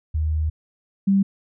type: tone pair in turn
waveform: sine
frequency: 77.78 / 195.99 Hz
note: D#2 / G3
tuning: 0 / 0 cents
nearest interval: octave + major third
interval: 1600 cents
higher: second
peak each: -19 / -14 dBFS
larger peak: second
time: 0.14-0.5 / 1.07-1.23 s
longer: first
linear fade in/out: 10 ms
effects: none